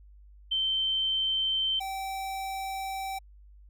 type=tone pair in turn; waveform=sine / square; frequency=3106 / 773.6 Hz; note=G7 / G5; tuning=-17 / -23 cents; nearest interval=2 octaves; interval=2406 cents; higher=first; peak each=-25 / -33 dBFS; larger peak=first; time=0.51-1.8 / 1.8-3.19 s; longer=second; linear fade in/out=10 ms; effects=added 50 Hz sine -50 dBFS peak until 3.69 s